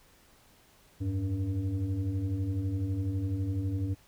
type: tone with frequency modulation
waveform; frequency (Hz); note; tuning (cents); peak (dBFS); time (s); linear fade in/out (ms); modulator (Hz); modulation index
sine; 100; G2; +35; -28; 1-3.95; 20; 188; 0.91
effects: pink hiss -61 dBFS RMS until 4.07 s